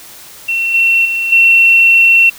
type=tone with level steps; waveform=sine; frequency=2714 Hz; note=E7; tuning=50 cents sharp; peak=-12 / -7 / -13 / -4 dBFS; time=0.48-2.3 s; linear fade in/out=10 ms; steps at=0.74 / 1.05 / 1.32 s; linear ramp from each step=5 ms; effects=white hiss -35 dBFS RMS until 2.38 s

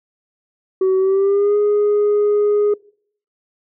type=tone with pitch glide; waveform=sine; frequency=378.1 to 414.7 Hz; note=F#4 to G#4; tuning=+38 to -3 cents; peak=-10 dBFS; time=0.81-2.74 s; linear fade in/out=5 ms; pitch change=+159 cents; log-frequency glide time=0.98-1.56 s; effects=noise-tail reverb RT60 0.6 s tail -25 dB re dry + tanh soft clip ceiling -11 dBFS

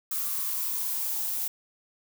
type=noise with high-pass filter sweep; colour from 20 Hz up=violet; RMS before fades=-30 dBFS; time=0.11-1.48 s; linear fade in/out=5 ms; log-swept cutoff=1200 to 790 Hz; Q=8.7; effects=none

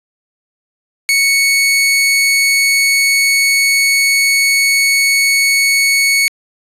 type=tone; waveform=sawtooth; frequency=2217 Hz; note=C#7; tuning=in tune; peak=-6 dBFS; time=1.09-6.28 s; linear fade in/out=0 ms; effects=resampled to 32000 Hz

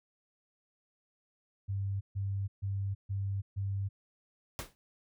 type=tone bursts; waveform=sine; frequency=98.5 Hz; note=G2; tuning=9 cents sharp; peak=-31 dBFS; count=5; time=1.68-3.89 s; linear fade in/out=20 ms; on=330 ms; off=140 ms
type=noise with exponential decay; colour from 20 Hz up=pink; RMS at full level=-35 dBFS; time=4.59-4.75 s; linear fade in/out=0 ms; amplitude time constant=33 ms
effects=none

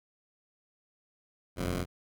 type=tone pair together; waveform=10% pulse; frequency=41.38 / 90 Hz; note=E1 / F#2; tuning=+7 / -47 cents; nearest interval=octave + minor second; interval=1346 cents; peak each=-26 / -24 dBFS; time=1.56-1.86 s; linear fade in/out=50 ms; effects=none

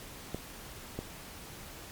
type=clicks; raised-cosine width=2 ms; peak=-21 dBFS; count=2; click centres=0.346 / 0.99 s; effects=pink hiss -47 dBFS RMS until 1.91 s + MP3 96 kbps

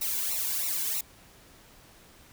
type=noise with flanger; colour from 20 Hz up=blue; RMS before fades=-30 dBFS; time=0.01-1.01 s; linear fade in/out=5 ms; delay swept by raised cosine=0.61 to 1.61 ms; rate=3.1 Hz; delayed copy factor=-0.9; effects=pink hiss -55 dBFS RMS until 2.32 s

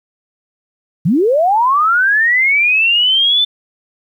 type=linear sweep; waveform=sine; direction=up; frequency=138.59 to 3546 Hz; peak=-9 dBFS; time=1.05-3.45 s; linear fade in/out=10 ms; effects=8-bit

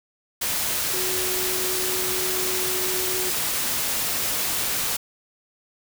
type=tone in noise; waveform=sine; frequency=370 Hz; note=F#4; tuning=in tune; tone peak=-30 dBFS; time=0.93-3.3 s; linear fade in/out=10 ms; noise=white; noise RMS=-25 dBFS; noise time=0.41-4.97 s; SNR=-8 dB; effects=none

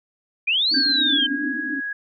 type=linear two-way sweep; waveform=sine; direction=up then down; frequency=2349 to 4606 to 3053 Hz; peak=-17 dBFS; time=0.47-1.27 s; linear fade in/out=10 ms; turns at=0.74 s
type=band-pass noise; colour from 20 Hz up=pink; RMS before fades=-28 dBFS; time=0.71-1.81 s; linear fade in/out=20 ms; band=260 to 300 Hz; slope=96 dB/octave
type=tone with pitch glide; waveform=sine; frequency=1589 to 1660.3 Hz; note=G6 to G#6; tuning=+23 to -1 cents; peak=-25 dBFS; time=0.74-1.93 s; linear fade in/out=5 ms; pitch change=+76 cents; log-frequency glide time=1.02-1.47 s
effects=none

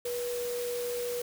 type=tone in noise; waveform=sine; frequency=484.4 Hz; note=B4; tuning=34 cents flat; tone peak=-31 dBFS; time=0.05-1.22 s; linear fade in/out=5 ms; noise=white; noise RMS=-41 dBFS; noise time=0.05-1.22 s; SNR=+7 dB; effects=none

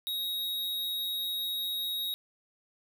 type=tone with amplitude modulation; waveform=square; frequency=3779 Hz; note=A#7; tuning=23 cents sharp; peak=-30 dBFS; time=0.07-2.14 s; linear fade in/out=0 ms; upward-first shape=sine; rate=186 Hz; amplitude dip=35%; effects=none

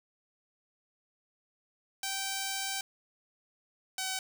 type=tone pair in turn; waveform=5% pulse; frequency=778 / 758.9 Hz; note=G5 / F#5; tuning=-13 / +44 cents; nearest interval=unison; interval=43 cents; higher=first; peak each=-21 dBFS; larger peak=neither; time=2.03-2.81 / 3.98-4.19 s; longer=first; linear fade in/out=2 ms; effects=8-bit

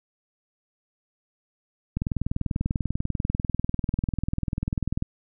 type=click train; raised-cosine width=5 ms; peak=-13 dBFS; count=63; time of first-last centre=1.97-5.024 s; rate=20.3 Hz; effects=none

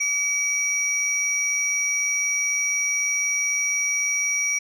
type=tone pair together; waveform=sine; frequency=2283 / 5753 Hz; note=D7 / F#8; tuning=-50 / -50 cents; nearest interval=octave + major third; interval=1600 cents; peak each=-22 dBFS; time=0-4.59 s; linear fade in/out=10 ms; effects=tanh soft clip ceiling -16 dBFS

